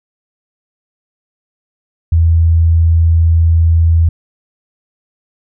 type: tone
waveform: sine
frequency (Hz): 82.6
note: E2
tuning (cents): +4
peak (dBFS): -6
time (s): 2.12-4.09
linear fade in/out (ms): 5
effects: none